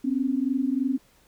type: tone pair together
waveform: sine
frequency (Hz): 253.7 / 276.8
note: B3 / C#4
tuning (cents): +47 / -2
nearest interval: major second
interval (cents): 151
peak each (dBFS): -25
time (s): 0.04-0.98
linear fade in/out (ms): 10
effects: pink hiss -60 dBFS RMS until 1.27 s